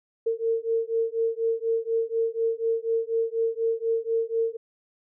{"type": "beating tone pair", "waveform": "sine", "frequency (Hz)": [453.1, 457.2], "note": ["A#4", "A#4"], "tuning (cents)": [-49, -34], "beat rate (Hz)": 4.1, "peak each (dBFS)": -26, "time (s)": [0.26, 4.57], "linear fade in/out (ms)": 10, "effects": []}